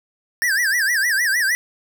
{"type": "tone with vibrato", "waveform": "square", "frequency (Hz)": 1748, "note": "A6", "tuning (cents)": -12, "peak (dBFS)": -17, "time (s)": [0.42, 1.55], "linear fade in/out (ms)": 0, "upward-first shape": "sine", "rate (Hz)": 6.5, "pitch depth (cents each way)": 210, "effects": []}